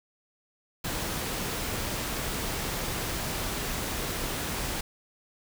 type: noise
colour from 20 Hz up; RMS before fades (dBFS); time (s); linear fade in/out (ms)
pink; -32; 0.84-4.81; 5
effects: none